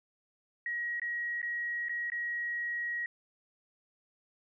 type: tone with dropouts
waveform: sine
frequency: 1900 Hz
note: A#6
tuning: 33 cents sharp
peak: -32 dBFS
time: 0.66-3.06 s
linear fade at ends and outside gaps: 2 ms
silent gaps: 0.998-1.017 / 1.417-1.428 / 1.885-1.894 / 2.101-2.119 s
effects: none